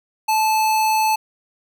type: tone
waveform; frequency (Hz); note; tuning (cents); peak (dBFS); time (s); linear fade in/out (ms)
square; 871; A5; -18; -16; 0.28-1.16; 10
effects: none